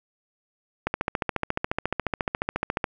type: click train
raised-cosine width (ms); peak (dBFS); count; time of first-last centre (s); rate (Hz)
0.5; -9; 29; 0.87-2.842; 14.2
effects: none